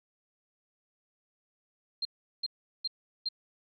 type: tone bursts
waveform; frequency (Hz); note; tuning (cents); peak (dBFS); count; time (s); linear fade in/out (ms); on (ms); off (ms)
sine; 4186; C8; 0; -29; 4; 2.02-3.288; 5; 32; 380
effects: none